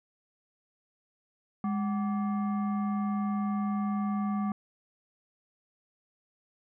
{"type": "tone with frequency modulation", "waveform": "sine", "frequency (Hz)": 205, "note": "G#3", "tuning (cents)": -22, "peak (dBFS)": -27, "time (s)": [1.64, 4.52], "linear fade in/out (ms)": 2, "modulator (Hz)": 959, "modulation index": 0.53, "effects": []}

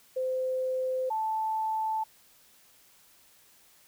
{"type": "tone pair in turn", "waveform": "sine", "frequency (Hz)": [516, 877.4], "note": ["C5", "A5"], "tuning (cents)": [-24, -5], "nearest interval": "major sixth", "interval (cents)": 919, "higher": "second", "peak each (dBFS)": -27, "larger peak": "neither", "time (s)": [[0.16, 1.1], [1.1, 2.04]], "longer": "neither", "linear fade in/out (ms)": 10, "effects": ["white hiss -60 dBFS RMS until 3.87 s"]}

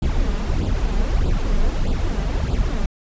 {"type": "noise with flanger", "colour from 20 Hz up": "brown", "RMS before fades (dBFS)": -19, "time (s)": [0.02, 2.86], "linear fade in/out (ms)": 5, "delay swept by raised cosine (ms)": [0.24, 5.04], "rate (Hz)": 1.6, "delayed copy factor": 0.7, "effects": ["resampled to 16000 Hz"]}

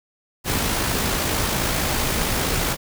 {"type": "noise with amplitude modulation", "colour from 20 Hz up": "pink", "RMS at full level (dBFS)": -21, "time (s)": [0.44, 2.77], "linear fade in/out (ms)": 50, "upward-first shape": "sine", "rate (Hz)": 55.3, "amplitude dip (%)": 30, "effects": []}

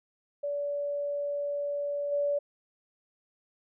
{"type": "tone with level steps", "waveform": "sine", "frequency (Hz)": 575, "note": "D5", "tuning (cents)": -37, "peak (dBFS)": [-29, -25], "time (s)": [0.43, 2.39], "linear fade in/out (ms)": 10, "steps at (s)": 2.11, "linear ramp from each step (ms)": 20, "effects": []}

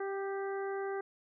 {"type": "harmonic tone with a mistuned harmonic", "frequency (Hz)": 392, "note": "G4", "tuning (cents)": 0, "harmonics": [1, 2, 3, 4, 5], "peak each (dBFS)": [-35, -42, -47, -46, -51], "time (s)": [0, 1.01], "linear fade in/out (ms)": 5, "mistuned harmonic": 3, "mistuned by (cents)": 19, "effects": []}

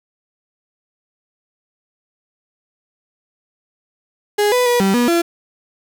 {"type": "tone with pitch steps", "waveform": "35% pulse", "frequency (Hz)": [414.4, 496.2, 484.5, 194.3, 242.1, 340.2], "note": ["G#4", "B4", "B4", "G3", "B3", "F4"], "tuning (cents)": [-4, 8, -33, -15, -34, -45], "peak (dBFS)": -11, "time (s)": [4.38, 5.22], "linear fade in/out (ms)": 10, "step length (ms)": 140, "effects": ["7-bit"]}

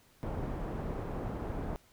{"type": "low-pass noise", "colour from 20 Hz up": "pink", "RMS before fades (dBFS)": -37, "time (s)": [0.23, 1.76], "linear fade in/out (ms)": 0, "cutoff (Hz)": 830, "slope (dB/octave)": 12, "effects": ["pink hiss -64 dBFS RMS until 1.92 s"]}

